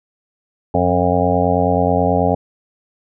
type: harmonic tone with a mistuned harmonic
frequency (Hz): 89.3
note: F2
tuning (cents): +39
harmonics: 1 / 2 / 3 / 5 / 6 / 7 / 8 / 9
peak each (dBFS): -21 / -21 / -21 / -21 / -21 / -21 / -21 / -21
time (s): 0.74-2.35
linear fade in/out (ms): 5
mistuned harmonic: 1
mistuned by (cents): +50
effects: none